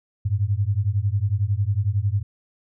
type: beating tone pair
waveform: sine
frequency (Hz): 96 / 107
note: G2 / A2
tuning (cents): -36 / -48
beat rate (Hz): 11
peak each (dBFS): -22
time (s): 0.25-2.23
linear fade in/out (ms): 10
effects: none